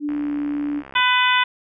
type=tone with pitch glide; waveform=sine; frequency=293.7 to 290.8 Hz; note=D4 to D4; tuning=0 to -17 cents; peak=-21 dBFS; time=0-0.83 s; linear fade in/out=50 ms; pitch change=-17 cents; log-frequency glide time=0.12-0.33 s
type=click train; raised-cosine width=0.5 ms; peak=-23 dBFS; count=62; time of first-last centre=0.09-0.999 s; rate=67.1 Hz
type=harmonic tone; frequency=499.8 Hz; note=B4; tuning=21 cents sharp; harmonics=2 / 3 / 4 / 5 / 6 / 7; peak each=-19 / -21 / -22 / -23 / -24 / -24 dBFS; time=0.95-1.44 s; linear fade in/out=10 ms
effects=none